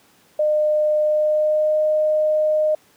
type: tone with pitch glide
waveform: sine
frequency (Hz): 607 to 614.8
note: D#5 to D#5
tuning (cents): -43 to -21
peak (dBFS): -15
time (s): 0.39-2.75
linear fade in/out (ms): 5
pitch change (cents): +22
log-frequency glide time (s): 1.01-1.78
effects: pink hiss -55 dBFS RMS until 2.96 s + high-pass 150 Hz 12 dB/octave